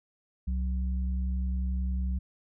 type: tone pair together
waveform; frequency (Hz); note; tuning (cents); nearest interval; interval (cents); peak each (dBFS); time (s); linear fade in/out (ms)
sine; 65.41 / 185; C2 / F#3; 0 / 0; octave + tritone; 1800; -27 / -37; 0.47-2.19; 10
effects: none